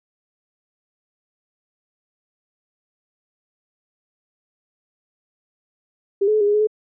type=tone with pitch steps; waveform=sine; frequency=397.1 / 426.8 / 429.8 / 408.1 / 414 / 422.8 / 429.2 Hz; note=G4 / G#4 / A4 / G#4 / G#4 / G#4 / A4; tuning=+22 / +47 / -41 / -30 / -5 / +31 / -43 cents; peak=-14 dBFS; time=6.21-6.672 s; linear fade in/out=10 ms; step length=66 ms; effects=none